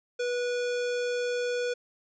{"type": "tone", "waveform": "square", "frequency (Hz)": 488.4, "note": "B4", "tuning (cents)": -19, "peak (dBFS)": -28, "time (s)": [0.19, 1.74], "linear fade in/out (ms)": 10, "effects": ["resampled to 16000 Hz"]}